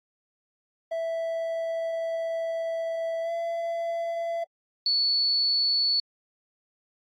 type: tone with pitch glide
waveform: triangle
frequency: 659.3 to 673.2 Hz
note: E5 to E5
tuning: 0 to +36 cents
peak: -25 dBFS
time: 0.91-4.44 s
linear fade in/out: 10 ms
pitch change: +36 cents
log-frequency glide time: 3.22-3.31 s
type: tone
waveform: sine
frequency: 4435 Hz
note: C#8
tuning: in tune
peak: -21 dBFS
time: 4.86-6 s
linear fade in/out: 2 ms
effects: AAC 48 kbps